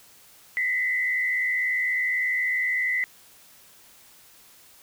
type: tone with frequency modulation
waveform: sine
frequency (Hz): 2009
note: B6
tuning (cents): +29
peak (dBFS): -22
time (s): 0.57-3.04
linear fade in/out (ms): 0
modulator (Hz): 76.4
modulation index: 0.85
effects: white hiss -53 dBFS RMS until 4.82 s